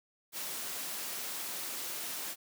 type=high-pass noise; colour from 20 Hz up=white; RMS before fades=-39 dBFS; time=0.32-2.36 s; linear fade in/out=50 ms; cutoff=180 Hz; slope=12 dB/octave; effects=none